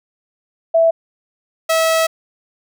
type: tone pair in turn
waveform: sine / sawtooth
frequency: 659.3 / 648.7 Hz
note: E5 / E5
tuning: 0 / -28 cents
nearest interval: unison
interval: 28 cents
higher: first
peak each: -9 dBFS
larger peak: neither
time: 0.74-0.91 / 1.69-2.07 s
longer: second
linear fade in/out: 10 ms
effects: none